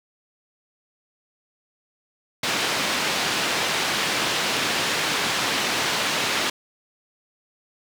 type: band-pass noise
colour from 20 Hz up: white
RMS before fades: -24 dBFS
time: 2.43-6.5 s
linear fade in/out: 5 ms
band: 140 to 3900 Hz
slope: 12 dB/octave
effects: none